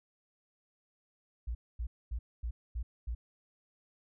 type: tone bursts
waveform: sine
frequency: 58.27 Hz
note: A#1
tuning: in tune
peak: -33 dBFS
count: 6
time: 1.47-3.15 s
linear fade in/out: 10 ms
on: 80 ms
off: 240 ms
effects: none